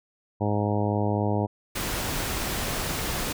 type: harmonic tone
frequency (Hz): 103.83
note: G#2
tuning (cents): 0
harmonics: 1 / 2 / 3 / 4 / 5 / 6 / 7 / 8 / 9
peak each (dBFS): -26 / -29 / -31 / -32 / -33 / -34 / -34 / -35 / -36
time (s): 0.4-1.47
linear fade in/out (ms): 20
type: noise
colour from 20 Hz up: pink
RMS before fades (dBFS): -29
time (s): 1.75-3.33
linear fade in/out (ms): 10
effects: none